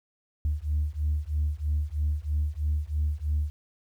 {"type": "beating tone pair", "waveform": "sine", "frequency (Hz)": [73.4, 76.5], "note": ["D2", "D#2"], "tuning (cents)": [0, -29], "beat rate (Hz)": 3.1, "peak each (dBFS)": -27, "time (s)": [0.45, 3.5], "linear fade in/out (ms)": 0, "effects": ["tanh soft clip ceiling -19 dBFS", "10-bit"]}